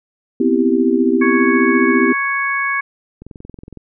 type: chord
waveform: sine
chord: C major seventh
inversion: third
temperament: equal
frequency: 246.9 / 261.6 / 329.6 / 392 Hz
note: B3 / C4 / E4 / G4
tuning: 0 / 0 / 0 / 0 cents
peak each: -17 dBFS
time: 0.4-2.13 s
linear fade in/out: 5 ms
type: harmonic tone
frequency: 554.4 Hz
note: C#5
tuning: in tune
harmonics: 2 / 3 / 4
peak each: -21 / -20 / -20 dBFS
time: 1.21-2.81 s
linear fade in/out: 10 ms
type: click train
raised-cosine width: 3 ms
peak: -22 dBFS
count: 13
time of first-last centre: 3.22-3.773 s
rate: 21.7 Hz
effects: none